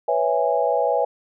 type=chord; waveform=sine; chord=C# minor seventh; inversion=third; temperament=equal with one note detuned; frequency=493.9 / 554.4 / 659.3 / 825.3 Hz; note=B4 / C#5 / E5 / G#5; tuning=0 / 0 / 0 / -11 cents; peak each=-23 dBFS; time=0.08-1.05 s; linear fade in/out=5 ms; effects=none